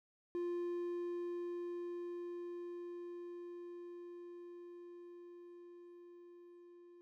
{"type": "tone with level ramp", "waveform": "triangle", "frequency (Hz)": 349.2, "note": "F4", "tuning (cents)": 0, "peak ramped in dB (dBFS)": [-34, -55], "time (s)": [0.35, 7.01], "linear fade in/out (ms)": 0, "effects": []}